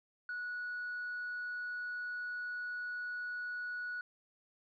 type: tone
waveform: sine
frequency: 1466 Hz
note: F#6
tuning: 16 cents flat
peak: -36 dBFS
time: 0.29-4.01 s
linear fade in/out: 2 ms
effects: tanh soft clip ceiling -35 dBFS